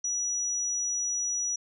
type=tone; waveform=sine; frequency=5850 Hz; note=F#8; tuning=21 cents flat; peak=-27 dBFS; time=0.04-1.56 s; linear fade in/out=5 ms; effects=none